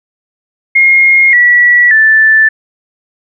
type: tone with pitch steps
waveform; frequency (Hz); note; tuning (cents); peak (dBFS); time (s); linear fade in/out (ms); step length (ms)
sine; 2142 / 1941.7 / 1760.1; C7 / B6 / A6; +40 / -30 / 0; -3; 0.75-2.49; 10; 580
effects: none